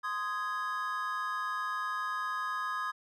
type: chord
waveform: triangle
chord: Ab major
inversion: first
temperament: just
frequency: 1038.3 / 1245.9 / 1661.2 Hz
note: C6 / Eb6 / Ab6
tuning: -14 / +2 / 0 cents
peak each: -36 / -33 / -36 dBFS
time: 0.03-2.92 s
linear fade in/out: 20 ms
effects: none